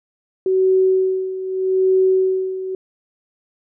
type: tone with tremolo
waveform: sine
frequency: 376.7 Hz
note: F#4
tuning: 31 cents sharp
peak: -11 dBFS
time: 0.46-2.75 s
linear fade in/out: 2 ms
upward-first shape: sine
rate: 0.81 Hz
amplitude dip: 75%
effects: none